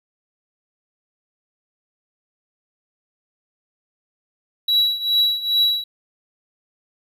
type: tone with tremolo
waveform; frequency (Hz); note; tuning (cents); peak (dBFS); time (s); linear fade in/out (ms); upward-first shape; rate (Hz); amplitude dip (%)
triangle; 3906; B7; -20; -11; 4.68-5.84; 5; triangle; 2.4; 85
effects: none